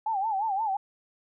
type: tone with vibrato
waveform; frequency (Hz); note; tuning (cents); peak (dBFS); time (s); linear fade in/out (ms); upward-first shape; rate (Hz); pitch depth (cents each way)
sine; 830.6; G#5; 0; -25; 0.06-0.77; 5; sine; 5.7; 150
effects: none